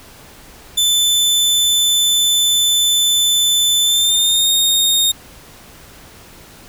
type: tone with pitch glide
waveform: sawtooth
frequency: 3520 to 3697 Hz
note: A7 to A#7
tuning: 0 to -15 cents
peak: -9 dBFS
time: 0.77-5.12 s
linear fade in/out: 10 ms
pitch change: +85 cents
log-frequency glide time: 3.82-4.5 s
effects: pink hiss -41 dBFS RMS until 6.68 s